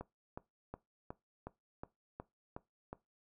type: click train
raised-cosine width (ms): 1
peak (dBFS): -29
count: 9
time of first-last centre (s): 0.01-2.93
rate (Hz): 2.74
effects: noise-tail reverb RT60 0.2 s tail -19 dB re dry